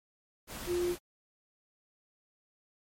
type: tone in noise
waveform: sine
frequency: 352.6 Hz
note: F4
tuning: 17 cents sharp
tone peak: -28 dBFS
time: 0.66-0.96 s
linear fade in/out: 50 ms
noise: pink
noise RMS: -42 dBFS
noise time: 0.47-0.99 s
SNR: +11 dB
effects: MP3 64 kbps